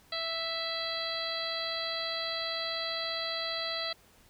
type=harmonic tone with a mistuned harmonic; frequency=659 Hz; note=E5; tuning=1 cent flat; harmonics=1 / 2 / 3 / 4 / 5 / 6 / 7; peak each=-39 / -41 / -40 / -46 / -41 / -36 / -40 dBFS; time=0.12-3.93 s; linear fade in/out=5 ms; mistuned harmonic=6; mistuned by=+34 cents; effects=pink hiss -61 dBFS RMS until 4.29 s